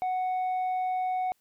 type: tone with tanh clipping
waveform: sine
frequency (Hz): 740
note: F#5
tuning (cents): 0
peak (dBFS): -27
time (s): 0.02-1.32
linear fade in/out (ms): 0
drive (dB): 3
effects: white hiss -72 dBFS RMS until 1.4 s